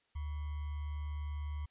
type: tone with sample-and-hold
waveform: sine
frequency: 74.2 Hz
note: D2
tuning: 18 cents sharp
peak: -36 dBFS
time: 0.15-1.66 s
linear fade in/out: 10 ms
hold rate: 1050 Hz
effects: white hiss -75 dBFS RMS until 1.7 s + resampled to 8000 Hz